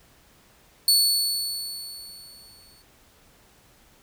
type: tone with exponential decay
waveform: sawtooth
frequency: 4435 Hz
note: C#8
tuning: in tune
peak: -12 dBFS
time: 0.88-2.82 s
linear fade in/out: 2 ms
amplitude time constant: 420 ms
effects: pink hiss -57 dBFS RMS until 4.02 s